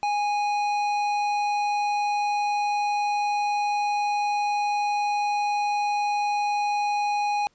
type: tone with tanh clipping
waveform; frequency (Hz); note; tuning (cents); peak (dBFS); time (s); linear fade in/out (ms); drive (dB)
sine; 826; G#5; -10; -24; 0.03-7.47; 0; 13
effects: pink hiss -65 dBFS RMS until 7.54 s + resampled to 16000 Hz